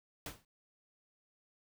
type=noise with exponential decay; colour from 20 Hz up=pink; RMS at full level=-39 dBFS; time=0.26-0.45 s; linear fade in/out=2 ms; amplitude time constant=41 ms; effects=none